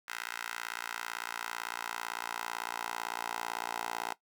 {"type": "tone with high-pass filter sweep", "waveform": "10% pulse", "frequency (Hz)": 57.9, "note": "A#1", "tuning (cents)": -11, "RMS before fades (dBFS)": -39, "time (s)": [0.08, 4.13], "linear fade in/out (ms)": 5, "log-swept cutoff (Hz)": [1500, 800], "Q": 1.7, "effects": ["noise-tail reverb RT60 0.1 s tail -17 dB re dry"]}